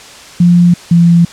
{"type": "tone pair in turn", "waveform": "sine", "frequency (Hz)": [174.61, 170.62], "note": ["F3", "F3"], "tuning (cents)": [0, -40], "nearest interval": "unison", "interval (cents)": 40, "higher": "first", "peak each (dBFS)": -3, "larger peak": "neither", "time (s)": [[0.4, 0.74], [0.91, 1.25]], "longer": "neither", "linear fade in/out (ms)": 5, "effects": ["white hiss -33 dBFS RMS until 1.32 s", "low-pass 7000 Hz 12 dB/octave"]}